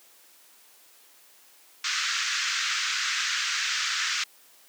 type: band-pass noise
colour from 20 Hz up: pink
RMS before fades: -28 dBFS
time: 1.84-4.24 s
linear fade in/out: 5 ms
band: 1300 to 6900 Hz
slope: 48 dB/octave
effects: white hiss -56 dBFS RMS until 4.68 s + high-pass 300 Hz 12 dB/octave